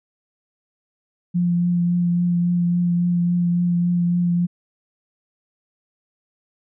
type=tone with vibrato; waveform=sine; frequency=174.61 Hz; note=F3; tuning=in tune; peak=-16 dBFS; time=1.34-4.47 s; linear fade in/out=20 ms; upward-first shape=triangle; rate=3.6 Hz; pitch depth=17 cents each way; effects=none